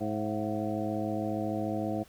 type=harmonic tone with a mistuned harmonic; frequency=106.5 Hz; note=G#2; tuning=44 cents sharp; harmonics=1 / 2 / 3 / 4 / 5 / 6 / 7; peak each=-38 / -35 / -34 / -43 / -38 / -37 / -40 dBFS; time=0-2.04 s; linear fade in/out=20 ms; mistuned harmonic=6; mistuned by=+85 cents; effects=pink hiss -58 dBFS RMS until 2.08 s